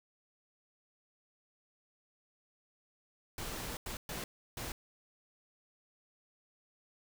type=noise bursts at uneven times; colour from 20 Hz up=pink; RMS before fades=-41 dBFS; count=4; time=3.38-3.77 / 3.86-3.97 / 4.09-4.24 / 4.57-4.72 s; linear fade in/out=2 ms; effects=none